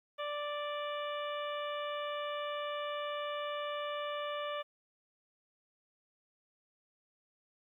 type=harmonic tone; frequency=587.3 Hz; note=D5; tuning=in tune; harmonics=1 / 2 / 3 / 4 / 5 / 6; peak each=-38 / -40 / -47 / -49 / -47 / -50 dBFS; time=0.18-4.63 s; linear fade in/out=20 ms; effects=12-bit